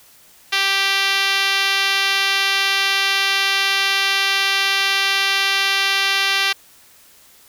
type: tone with band-pass filter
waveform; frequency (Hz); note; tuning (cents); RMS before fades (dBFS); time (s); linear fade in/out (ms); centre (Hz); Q
5% pulse; 392; G4; 0; -18; 0.52-6.53; 10; 2800; 0.68
effects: white hiss -49 dBFS RMS until 7.48 s